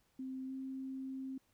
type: tone with pitch glide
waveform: sine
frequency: 261.6 to 264.9 Hz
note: C4 to C4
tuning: 0 to +22 cents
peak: -40 dBFS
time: 0.19-1.38 s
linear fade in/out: 5 ms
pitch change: +22 cents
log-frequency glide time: 0.46-0.52 s
effects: pink hiss -75 dBFS RMS until 1.53 s